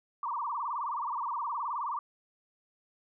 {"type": "tone with vibrato", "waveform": "sine", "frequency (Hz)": 1046.5, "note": "C6", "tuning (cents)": 0, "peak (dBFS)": -31, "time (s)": [0.23, 1.99], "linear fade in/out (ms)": 2, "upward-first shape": "sine", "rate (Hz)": 19, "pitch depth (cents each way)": 230, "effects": []}